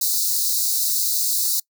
white high-pass noise, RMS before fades -21 dBFS, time 0.01-1.6 s, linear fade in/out 5 ms, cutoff 3900 Hz, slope 96 dB/octave, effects noise-tail reverb RT60 0.1 s tail -25 dB re dry

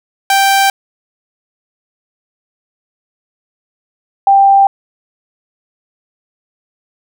sawtooth / sine tone pair in turn, 784 / 788.5 Hz, G5 / G5, 0 / +10 cents, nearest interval unison, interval 10 cents, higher second, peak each -4 dBFS, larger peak neither, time 0.3-0.7 / 4.27-4.67 s, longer neither, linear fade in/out 2 ms, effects none

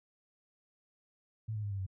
sine tone with pitch steps, 110 / 106.01 / 102.16 / 98.45 / 94.88 Hz, A2 / G#2 / G#2 / G2 / F#2, 0 / +36 / -28 / +8 / +44 cents, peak -34 dBFS, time 1.48-1.865 s, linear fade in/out 10 ms, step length 77 ms, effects none

